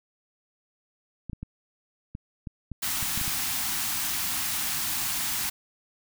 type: clicks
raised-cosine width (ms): 5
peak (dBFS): -23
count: 10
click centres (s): 1.297 / 1.332 / 1.43 / 2.151 / 2.472 / 2.717 / 3.027 / 3.176 / 3.214 / 3.279
type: band-stop noise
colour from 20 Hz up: white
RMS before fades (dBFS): -29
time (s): 2.82-5.5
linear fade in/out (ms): 10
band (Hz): 330 to 710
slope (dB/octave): 48
effects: none